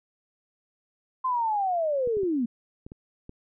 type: linear sweep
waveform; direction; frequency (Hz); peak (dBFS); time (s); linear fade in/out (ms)
sine; down; 1046.5 to 221.7; -23; 1.24-2.46; 10
type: clicks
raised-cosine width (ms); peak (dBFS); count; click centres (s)
3; -28; 6; 2.074 / 2.17 / 2.233 / 2.865 / 2.919 / 3.294
effects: none